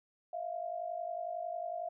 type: tone pair together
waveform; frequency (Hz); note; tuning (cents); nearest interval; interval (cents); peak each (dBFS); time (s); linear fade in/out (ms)
sine; 647.5 / 698.5; E5 / F5; -31 / 0; minor second; 131; -40 / -38; 0.33-1.89; 5
effects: none